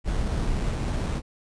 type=noise with sample-and-hold; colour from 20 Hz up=brown; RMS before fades=-26 dBFS; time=0.04-1.22 s; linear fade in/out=50 ms; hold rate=4900 Hz; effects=resampled to 22050 Hz